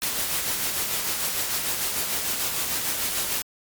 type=noise with tremolo; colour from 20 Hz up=white; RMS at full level=-25 dBFS; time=0.02-3.42 s; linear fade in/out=0 ms; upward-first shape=sine; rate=6.7 Hz; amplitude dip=35%; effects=MP3 96 kbps